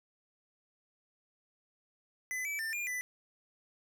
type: tone with pitch steps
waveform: square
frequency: 2014 / 2304 / 1791 / 2409 / 1992 Hz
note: B6 / D7 / A6 / D7 / B6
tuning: +33 / -34 / +30 / +43 / +14 cents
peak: -35 dBFS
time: 2.31-3.01 s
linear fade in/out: 0 ms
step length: 140 ms
effects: none